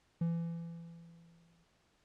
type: tone with exponential decay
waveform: triangle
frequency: 167.8 Hz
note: E3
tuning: 31 cents sharp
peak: -27 dBFS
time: 0.21-1.64 s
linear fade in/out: 5 ms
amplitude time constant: 310 ms
effects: pink hiss -72 dBFS RMS until 2.04 s + low-pass 7000 Hz 12 dB/octave